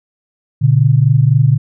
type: tone pair together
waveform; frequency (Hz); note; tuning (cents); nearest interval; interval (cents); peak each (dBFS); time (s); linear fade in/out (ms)
sine; 119.3 / 143.17; A#2 / D3; +41 / -44; minor third; 315; -10; 0.61-1.58; 20
effects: none